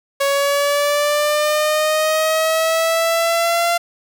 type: linear sweep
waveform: sawtooth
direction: up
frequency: 555 to 689 Hz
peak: -11 dBFS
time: 0.2-3.78 s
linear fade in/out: 10 ms
effects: none